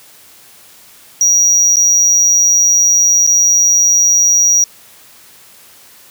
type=tone with dropouts; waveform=triangle; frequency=5760 Hz; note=F#8; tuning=47 cents flat; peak=-6 dBFS; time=1.21-4.64 s; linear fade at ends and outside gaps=1 ms; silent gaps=1.759-1.768 / 3.266-3.274 s; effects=white hiss -42 dBFS RMS until 6.1 s + high-pass 60 Hz 12 dB/octave